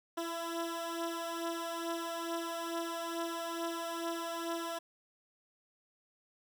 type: beating tone pair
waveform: 15% pulse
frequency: 334.4 / 336.7 Hz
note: E4 / E4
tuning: +25 / +37 cents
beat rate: 2.3 Hz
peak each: -31 / -35 dBFS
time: 0.17-4.79 s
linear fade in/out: 10 ms
effects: none